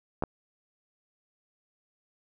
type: clicks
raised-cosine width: 1 ms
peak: -15 dBFS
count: 2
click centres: 0.224 / 0.237 s
effects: none